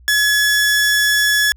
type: tone pair together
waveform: 35% pulse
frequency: 1700 / 5397 Hz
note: G#6 / E8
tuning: +40 / +40 cents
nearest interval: octave + minor sixth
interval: 2000 cents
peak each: -11 / -19 dBFS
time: 0.08-1.52 s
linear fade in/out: 0 ms
effects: added 61 Hz sine -42 dBFS peak until 1.56 s